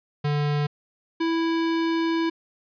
square tone pair in turn, 146.83 / 329.6 Hz, D3 / E4, 0 / 0 cents, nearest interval octave + major second, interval 1400 cents, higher second, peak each -22 dBFS, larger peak neither, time 0.24-0.67 / 1.2-2.3 s, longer second, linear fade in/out 10 ms, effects resampled to 11025 Hz + 10-bit

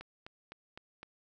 click train, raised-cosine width 0.3 ms, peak -30 dBFS, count 5, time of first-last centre 0.01-1.03 s, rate 3.92 Hz, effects none

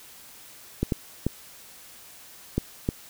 clicks, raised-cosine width 3 ms, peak -10 dBFS, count 5, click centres 0.83 / 0.922 / 1.266 / 2.58 / 2.889 s, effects white hiss -48 dBFS RMS until 3.09 s

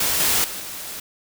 white noise with level steps, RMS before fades -21 / -19 / -31 / -33 dBFS, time 0-1 s, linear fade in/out 5 ms, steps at 0.2 / 0.44 / 0.6 s, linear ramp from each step 2 ms, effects none

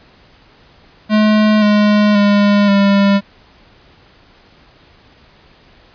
square tone with pitch steps, 213.7 / 208.8 / 204 / 199.39 Hz, G#3 / G#3 / G#3 / G3, +50 / +10 / -31 / +30 cents, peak -9 dBFS, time 1.09-3.21 s, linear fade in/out 50 ms, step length 530 ms, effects pink hiss -47 dBFS RMS until 5.94 s + resampled to 11025 Hz

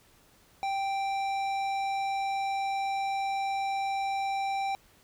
sine tone with tanh clipping, 784 Hz, G5, in tune, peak -30 dBFS, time 0.63-4.75 s, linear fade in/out 0 ms, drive 14 dB, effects pink hiss -61 dBFS RMS until 5.03 s

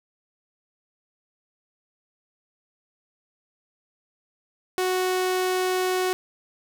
sawtooth tone, 369.2 Hz, F#4, 4 cents flat, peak -18 dBFS, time 4.78-6.13 s, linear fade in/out 0 ms, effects none

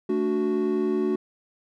triangle chord, D major, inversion second, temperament equal with one note detuned, 220 / 290.8 / 370 Hz, A3 / D4 / F#4, 0 / -17 / 0 cents, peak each -26 / -26 / -22 dBFS, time 0.09-1.16 s, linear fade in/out 5 ms, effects none

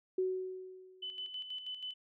sine tone with exponential decay, 372.8 Hz, F#4, 13 cents sharp, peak -28 dBFS, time 0.18-1.29 s, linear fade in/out 5 ms, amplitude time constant 240 ms
sine tone with tremolo, 3013 Hz, F#7, 31 cents sharp, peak -38 dBFS, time 1.02-1.94 s, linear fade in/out 10 ms, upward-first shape square, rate 6.2 Hz, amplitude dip 55%
effects none

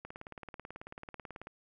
click train, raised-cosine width 0.5 ms, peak -29 dBFS, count 27, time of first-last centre 0.05-1.471 s, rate 18.3 Hz, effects none

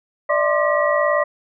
sine tone cluster, 590 / 648 / 1057 / 1190 / 1924 Hz, D5 / E5 / C6 / D6 / B6, +8 / -30 / +17 / +22 / -46 cents, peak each -18 / -23 / -23 / -24 / -23 dBFS, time 0.29-1.24 s, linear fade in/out 10 ms, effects none

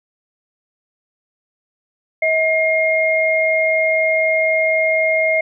sine tone pair together, 640 / 2132 Hz, D#5 / C7, +49 / +32 cents, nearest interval octave + major sixth, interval 2083 cents, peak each -16 dBFS, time 2.22-5.41 s, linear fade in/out 5 ms, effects none

